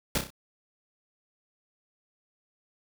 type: noise with echo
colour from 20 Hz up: pink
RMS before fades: -26 dBFS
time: 0.15-0.18 s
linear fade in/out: 2 ms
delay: 31 ms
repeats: 4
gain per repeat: -6 dB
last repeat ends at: 0.304 s
effects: none